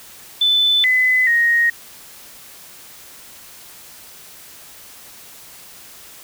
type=tone with pitch steps; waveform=sine; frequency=3509 / 2016 / 1872 Hz; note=A7 / B6 / A#6; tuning=-5 / +35 / +7 cents; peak=-12 dBFS; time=0.41-1.7 s; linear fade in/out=5 ms; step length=430 ms; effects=white hiss -41 dBFS RMS until 6.23 s